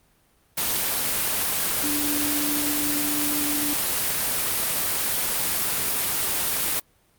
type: tone in noise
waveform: sine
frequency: 293.7 Hz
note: D4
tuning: in tune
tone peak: -27 dBFS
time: 1.83-3.74 s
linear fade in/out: 10 ms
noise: white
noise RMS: -24 dBFS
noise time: 0.57-6.8 s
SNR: -6 dB
effects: pink hiss -62 dBFS RMS until 7.18 s + Opus 32 kbps